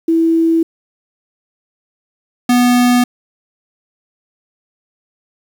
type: tone pair in turn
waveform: sine / square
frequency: 328.4 / 245.5 Hz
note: E4 / B3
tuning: -6 / -10 cents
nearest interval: perfect fourth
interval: 504 cents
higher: first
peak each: -9 dBFS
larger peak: neither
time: 0.08-0.63 / 2.49-3.04 s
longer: neither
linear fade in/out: 5 ms
effects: 7-bit